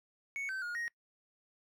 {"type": "tone with pitch steps", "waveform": "triangle", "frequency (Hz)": [2218, 1542, 1432, 1874], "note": ["C#7", "G6", "F6", "A#6"], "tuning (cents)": [0, -29, 43, 9], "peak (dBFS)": -34, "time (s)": [0.36, 0.88], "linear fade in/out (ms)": 0, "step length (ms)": 130, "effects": ["noise-tail reverb RT60 0.1 s tail -22 dB re dry"]}